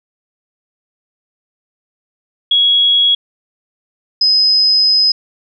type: tone pair in turn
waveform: sine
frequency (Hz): 3330 / 5055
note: G#7 / D#8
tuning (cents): +4 / +27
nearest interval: perfect fifth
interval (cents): 723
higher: second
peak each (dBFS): -8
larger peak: neither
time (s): 2.51-3.15 / 4.21-5.12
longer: second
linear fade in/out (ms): 5
effects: none